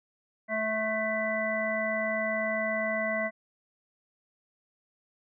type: harmonic tone with a mistuned harmonic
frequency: 218.1 Hz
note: A3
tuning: 15 cents flat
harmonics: 1 / 3 / 5 / 7 / 9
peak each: -36 / -30 / -39 / -40 / -31 dBFS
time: 0.48-3.31 s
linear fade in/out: 50 ms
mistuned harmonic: 9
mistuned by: +22 cents
effects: none